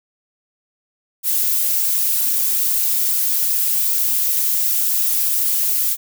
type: noise with flanger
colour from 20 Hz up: violet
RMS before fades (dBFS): -18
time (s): 1.23-5.97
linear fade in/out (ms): 50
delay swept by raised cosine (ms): 1.7 to 6.6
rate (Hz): 2.6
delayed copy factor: -0.95
effects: none